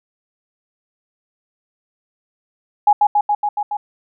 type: tone with echo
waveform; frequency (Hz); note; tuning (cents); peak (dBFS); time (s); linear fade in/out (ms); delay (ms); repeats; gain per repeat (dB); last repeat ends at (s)
sine; 830.6; G#5; 0; -7; 2.87-2.93; 5; 140; 6; -2; 3.77
effects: none